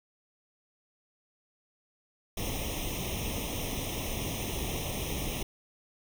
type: noise with comb filter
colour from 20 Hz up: pink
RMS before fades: -34 dBFS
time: 2.37-5.43 s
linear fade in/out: 5 ms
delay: 0.33 ms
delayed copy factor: +0.95
effects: none